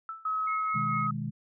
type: tone with exponential decay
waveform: sine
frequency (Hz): 1318.5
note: E6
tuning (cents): 0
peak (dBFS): -32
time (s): 0.09-0.38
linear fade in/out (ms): 1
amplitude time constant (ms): 61
type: tone with pitch glide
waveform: sine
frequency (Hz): 1280 to 1265.3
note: D#6 to D#6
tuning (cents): +49 to +29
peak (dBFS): -27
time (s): 0.25-1.11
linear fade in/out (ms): 5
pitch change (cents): -20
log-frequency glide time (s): 0.7-0.96
type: tone with tremolo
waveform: sine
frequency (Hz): 2173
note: C#7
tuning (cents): -35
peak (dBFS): -34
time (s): 0.47-1.07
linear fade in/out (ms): 5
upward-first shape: triangle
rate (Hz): 4.5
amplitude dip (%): 80
type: chord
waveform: sine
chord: G# minor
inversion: first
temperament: just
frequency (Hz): 124.59 / 155.74 / 207.7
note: B2 / D#3 / G#3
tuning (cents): +16 / +2 / 0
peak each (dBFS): -35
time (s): 0.74-1.31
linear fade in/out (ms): 20
effects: none